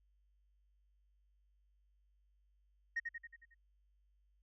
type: tone with echo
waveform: sine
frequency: 1864.7 Hz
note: A#6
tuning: in tune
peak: -32 dBFS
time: 2.96-3 s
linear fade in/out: 10 ms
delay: 91 ms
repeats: 6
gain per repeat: -5 dB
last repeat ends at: 3.546 s
effects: tanh soft clip ceiling -31 dBFS + added 50 Hz sine -70 dBFS peak until 4.42 s